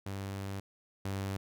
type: tone pair in turn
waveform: sawtooth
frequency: 98 / 97.51 Hz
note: G2 / G2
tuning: 0 / -9 cents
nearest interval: unison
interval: 9 cents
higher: first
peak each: -33 / -30 dBFS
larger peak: second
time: 0.06-0.6 / 1.05-1.37 s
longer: first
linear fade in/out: 5 ms
effects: none